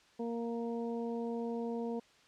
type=harmonic tone; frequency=233.1 Hz; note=A#3; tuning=in tune; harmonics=1 / 2 / 3 / 4; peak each=-37 / -38 / -47 / -49 dBFS; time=0.19-2 s; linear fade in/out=10 ms; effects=white hiss -64 dBFS RMS until 2.27 s + low-pass 5000 Hz 12 dB/octave